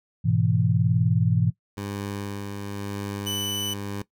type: chord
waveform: sine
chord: E major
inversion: first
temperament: equal with one note detuned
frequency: 104.13 / 123.47 / 164.81 Hz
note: G#2 / B2 / E3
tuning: +5 / 0 / 0 cents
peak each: -23 dBFS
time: 0.24-1.51 s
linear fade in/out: 20 ms
type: tone with tremolo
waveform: 15% pulse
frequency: 100.7 Hz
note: G2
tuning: 47 cents sharp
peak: -23 dBFS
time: 1.77-4.02 s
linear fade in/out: 5 ms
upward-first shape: sine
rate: 0.96 Hz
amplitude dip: 30%
type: tone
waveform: sawtooth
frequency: 2988 Hz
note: F#7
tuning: 16 cents sharp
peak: -24 dBFS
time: 3.26-3.74 s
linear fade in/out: 10 ms
effects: noise-tail reverb RT60 0.1 s tail -18 dB re dry